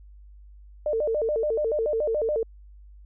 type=tone with vibrato; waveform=sine; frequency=520 Hz; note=C5; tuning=11 cents flat; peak=-22 dBFS; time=0.86-2.43 s; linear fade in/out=2 ms; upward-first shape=square; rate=7 Hz; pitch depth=250 cents each way; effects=added 50 Hz sine -45 dBFS peak until 3.05 s